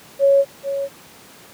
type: tone with echo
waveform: sine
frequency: 554.4 Hz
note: C#5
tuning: in tune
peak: -10 dBFS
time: 0.19-0.45 s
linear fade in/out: 50 ms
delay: 440 ms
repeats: 1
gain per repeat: -10 dB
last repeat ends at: 0.89 s
effects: pink hiss -44 dBFS RMS until 1.53 s + high-pass 150 Hz 12 dB/octave